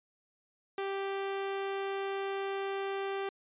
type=tone; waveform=sawtooth; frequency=392 Hz; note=G4; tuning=in tune; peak=-29 dBFS; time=0.78-3.29 s; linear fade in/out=2 ms; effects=resampled to 8000 Hz